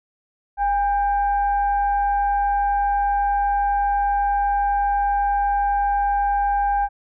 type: tone with frequency modulation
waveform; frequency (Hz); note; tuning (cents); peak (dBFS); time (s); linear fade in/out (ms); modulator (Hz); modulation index
sine; 809; G#5; -46; -17; 0.57-6.89; 50; 763; 0.4
effects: none